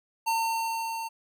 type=tone with level ramp; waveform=square; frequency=907 Hz; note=A#5; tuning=48 cents flat; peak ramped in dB=-24 to -33 dBFS; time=0.26-1.09 s; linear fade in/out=20 ms; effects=none